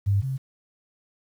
sine tone pair in turn, 99.8 / 133.22 Hz, G2 / C3, +32 / +32 cents, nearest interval perfect fourth, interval 500 cents, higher second, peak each -18 / -25 dBFS, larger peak first, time 0.06-0.22 / 0.22-0.38 s, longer neither, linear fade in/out 20 ms, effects 9-bit

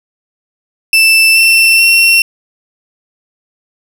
35% pulse tone with pitch steps, 2652 / 2686 / 2720 Hz, E7 / E7 / F7, +10 / +32 / -46 cents, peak -3 dBFS, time 0.93-2.22 s, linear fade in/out 2 ms, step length 430 ms, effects none

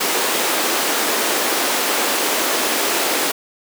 pink high-pass noise, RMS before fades -19 dBFS, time 0-3.32 s, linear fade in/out 10 ms, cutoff 300 Hz, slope 24 dB/octave, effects none

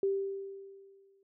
sine tone with exponential decay, 392 Hz, G4, in tune, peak -25 dBFS, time 0.03-1.23 s, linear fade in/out 2 ms, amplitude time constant 260 ms, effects none

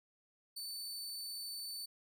sawtooth tone, 4518 Hz, C#8, 32 cents sharp, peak -39 dBFS, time 0.56-1.86 s, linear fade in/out 10 ms, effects none

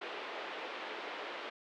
pink band-pass noise, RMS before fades -43 dBFS, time 0.01-1.5 s, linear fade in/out 10 ms, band 370 to 3400 Hz, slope 24 dB/octave, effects none

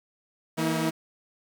sawtooth tone cluster, 162.7 / 231.9 / 320.5 Hz, E3 / A#3 / E4, -22 / -9 / -49 cents, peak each -25 / -27 / -24 dBFS, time 0.57-0.91 s, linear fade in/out 20 ms, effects 8-bit

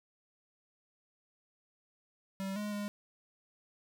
square tone with pitch steps, 193.5 / 208.5 / 205.5 Hz, G3 / G#3 / G#3, -22 / +7 / -18 cents, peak -36 dBFS, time 2.4-2.88 s, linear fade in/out 0 ms, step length 160 ms, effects none

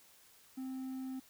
triangle tone with quantisation, 261.6 Hz, C4, in tune, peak -37 dBFS, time 0.57-1.2 s, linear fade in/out 10 ms, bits 11, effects white hiss -63 dBFS RMS until 1.29 s

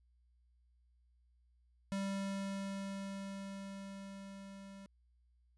square tone with level ramp, 196 Hz, G3, in tune, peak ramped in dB -36 to -51 dBFS, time 1.92-4.86 s, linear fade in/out 0 ms, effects added 60 Hz sine -68 dBFS peak until 5.57 s + resampled to 24000 Hz

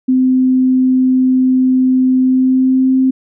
sine tone with pitch glide, 257.6 to 261.5 Hz, C4 to C4, -27 to -1 cents, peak -8 dBFS, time 0.08-3.11 s, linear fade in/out 10 ms, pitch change +26 cents, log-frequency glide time 2.2-2.96 s, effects none

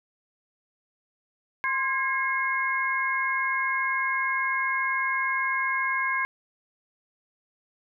sine tone cluster, 1050 / 1637 / 2155 Hz, C6 / G#6 / C#7, +6 / -25 / -49 cents, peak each -28 dBFS, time 1.64-6.25 s, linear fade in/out 0 ms, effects none

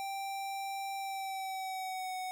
square tone with pitch glide, 784 to 743.4 Hz, G5 to F#5, 0 to +8 cents, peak -37 dBFS, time 0-2.31 s, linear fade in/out 0 ms, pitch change -92 cents, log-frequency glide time 0.96-2.15 s, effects none

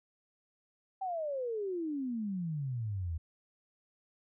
sine exponential sweep, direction down, 784 to 77.78 Hz, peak -33 dBFS, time 1.01-3.18 s, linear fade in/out 10 ms, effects none

